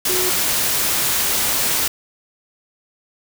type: tone in noise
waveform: sine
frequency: 366.7 Hz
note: F#4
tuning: 15 cents flat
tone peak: -23 dBFS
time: 0.09-0.3 s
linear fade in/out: 5 ms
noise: white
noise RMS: -19 dBFS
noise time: 0.05-1.88 s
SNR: -7 dB
effects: none